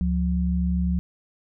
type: tone pair together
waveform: sine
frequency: 71 / 178.9 Hz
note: C#2 / F3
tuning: +42 / +42 cents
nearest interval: octave + major third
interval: 1600 cents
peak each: -23 dBFS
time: 0.01-0.99 s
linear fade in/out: 0 ms
effects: none